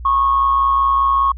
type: tone with amplitude modulation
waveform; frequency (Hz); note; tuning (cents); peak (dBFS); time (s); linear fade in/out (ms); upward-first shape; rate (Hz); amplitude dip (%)
sine; 1096; C#6; -20; -9; 0.05-1.32; 5; sine; 125; 50
effects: tanh soft clip ceiling -5 dBFS + added 60 Hz sine -28 dBFS peak until 1.37 s